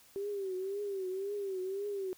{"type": "tone with vibrato", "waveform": "sine", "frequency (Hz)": 389.9, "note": "G4", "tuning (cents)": -9, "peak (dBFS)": -34, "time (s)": [0.16, 2.13], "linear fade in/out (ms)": 0, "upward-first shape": "triangle", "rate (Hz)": 1.9, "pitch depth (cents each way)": 110, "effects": ["white hiss -61 dBFS RMS until 2.17 s"]}